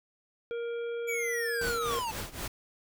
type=harmonic tone; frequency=469 Hz; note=A#4; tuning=11 cents sharp; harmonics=1 / 3 / 5 / 7; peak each=-32 / -45 / -51 / -54 dBFS; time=0.51-1.99 s; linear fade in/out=0 ms
type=linear sweep; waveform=square; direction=down; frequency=2332 to 856 Hz; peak=-32 dBFS; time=1.07-2.12 s; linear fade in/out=20 ms
type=noise with tremolo; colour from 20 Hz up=pink; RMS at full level=-35 dBFS; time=1.61-2.48 s; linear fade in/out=5 ms; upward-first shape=triangle; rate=3.9 Hz; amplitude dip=90%
effects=none